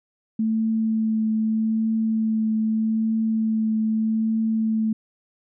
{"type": "tone with vibrato", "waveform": "sine", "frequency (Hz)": 220.6, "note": "A3", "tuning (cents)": 5, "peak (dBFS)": -19, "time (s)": [0.39, 4.93], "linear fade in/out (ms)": 5, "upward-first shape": "triangle", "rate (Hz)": 0.81, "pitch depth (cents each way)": 15, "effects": []}